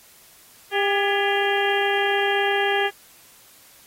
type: harmonic tone with a mistuned harmonic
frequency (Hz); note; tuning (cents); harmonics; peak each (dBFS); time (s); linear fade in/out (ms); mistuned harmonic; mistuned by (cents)
400; G4; +35; 1 / 2 / 3 / 4 / 5 / 6 / 7 / 8; -23 / -24 / -36 / -25 / -29 / -33 / -30 / -31; 0.71-2.91; 50; 4; +80
effects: white hiss -51 dBFS RMS until 3.86 s + AAC 48 kbps